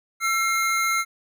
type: tone pair together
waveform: square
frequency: 1343 / 2131 Hz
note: E6 / C7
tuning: +32 / +31 cents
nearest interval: minor sixth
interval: 799 cents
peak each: -24 dBFS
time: 0.2-1.05 s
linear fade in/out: 50 ms
effects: none